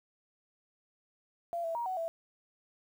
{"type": "tone with pitch steps", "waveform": "sine", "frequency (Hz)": [684, 661, 945, 747, 662], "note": ["F5", "E5", "A#5", "F#5", "E5"], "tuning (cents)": [-36, 5, 23, 16, 7], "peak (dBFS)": -32, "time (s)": [1.53, 2.08], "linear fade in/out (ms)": 0, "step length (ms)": 110, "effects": ["10-bit"]}